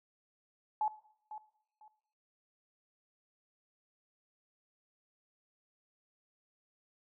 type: tone with echo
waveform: sine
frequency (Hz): 856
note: A5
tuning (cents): -48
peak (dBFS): -29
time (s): 0.81-0.88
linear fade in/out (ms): 2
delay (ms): 500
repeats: 2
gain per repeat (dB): -13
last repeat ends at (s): 1.88
effects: noise-tail reverb RT60 0.7 s tail -17 dB re dry